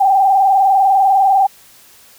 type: tone with vibrato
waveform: sine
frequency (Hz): 779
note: G5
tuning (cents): -11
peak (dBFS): -8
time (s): 0-1.47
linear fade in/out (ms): 10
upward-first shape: square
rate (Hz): 20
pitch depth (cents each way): 51
effects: white hiss -45 dBFS RMS until 2.18 s